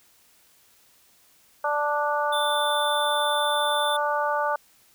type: harmonic tone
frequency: 294.1 Hz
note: D4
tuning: 3 cents sharp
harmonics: 2 / 3 / 4 / 5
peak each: -27 / -26 / -28 / -30 dBFS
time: 1.64-4.56 s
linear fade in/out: 5 ms
type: tone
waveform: square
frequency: 3538 Hz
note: A7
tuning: 9 cents sharp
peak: -28 dBFS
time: 2.32-3.97 s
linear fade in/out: 10 ms
effects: white hiss -59 dBFS RMS until 4.94 s